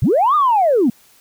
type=linear two-way sweep; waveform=sine; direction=up then down; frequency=79.4 to 1244.5 to 206.8 Hz; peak=-10 dBFS; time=0.02-0.9 s; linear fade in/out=5 ms; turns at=0.35 s; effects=tanh soft clip ceiling -6 dBFS + white hiss -51 dBFS RMS until 1.2 s